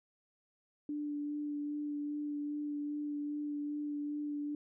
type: tone with vibrato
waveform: sine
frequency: 293.7 Hz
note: D4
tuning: in tune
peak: -35 dBFS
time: 0.89-4.55 s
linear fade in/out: 2 ms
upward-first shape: sine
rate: 2.5 Hz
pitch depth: 13 cents each way
effects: none